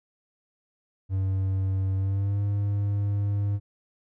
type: tone with pitch glide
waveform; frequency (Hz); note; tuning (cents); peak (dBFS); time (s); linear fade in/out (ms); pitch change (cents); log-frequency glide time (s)
triangle; 95.7 to 101.39; G2 to G#2; -41 to -41; -21; 1.09-3.6; 50; +100; 1.96-2.41
effects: none